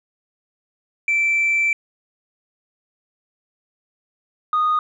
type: tone pair in turn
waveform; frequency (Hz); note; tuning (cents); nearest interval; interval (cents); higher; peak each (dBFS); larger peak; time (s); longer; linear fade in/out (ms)
sine; 2334 / 1236.4; D7 / D#6; -11 / -11; major seventh; 1100; first; -14; neither; 1.08-1.73 / 4.53-4.79; first; 2
effects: tanh soft clip ceiling -13 dBFS